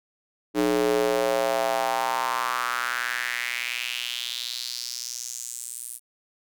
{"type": "tone with high-pass filter sweep", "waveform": "square", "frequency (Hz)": 60.7, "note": "B1", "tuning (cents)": -29, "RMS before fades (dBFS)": -27, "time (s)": [0.54, 6], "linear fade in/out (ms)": 50, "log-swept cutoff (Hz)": [330, 10000], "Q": 3.7, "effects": []}